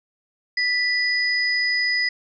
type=tone pair together; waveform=sine; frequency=1975.5 / 4978 Hz; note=B6 / D#8; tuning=0 / 0 cents; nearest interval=octave + major third; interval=1600 cents; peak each=-20 / -24 dBFS; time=0.57-2.09 s; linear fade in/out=5 ms; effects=none